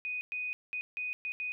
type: tone bursts at uneven times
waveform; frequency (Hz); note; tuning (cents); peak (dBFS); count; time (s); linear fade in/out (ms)
sine; 2489; D#7; 0; -33; 6; 0.05-0.21 / 0.32-0.53 / 0.73-0.81 / 0.97-1.13 / 1.25-1.32 / 1.4-1.52; 0
effects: none